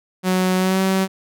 sawtooth tone with pitch glide, 185 to 190.53 Hz, F#3 to G3, 0 to -49 cents, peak -12 dBFS, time 0.23-1.08 s, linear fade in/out 50 ms, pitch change +51 cents, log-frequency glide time 0.57-0.8 s, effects none

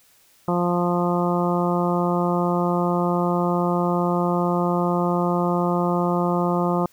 harmonic tone, 175.5 Hz, F3, 9 cents sharp, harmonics 1 / 2 / 3 / 4 / 5 / 6 / 7, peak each -22 / -25 / -27 / -28 / -29 / -30 / -30 dBFS, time 0.48-6.86 s, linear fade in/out 2 ms, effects white hiss -57 dBFS RMS until 6.92 s

